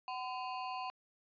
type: ring-modulated tone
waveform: square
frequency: 885 Hz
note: A5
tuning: 10 cents sharp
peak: -36 dBFS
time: 0.08-0.9 s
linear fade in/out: 0 ms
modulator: 132 Hz
effects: resampled to 11025 Hz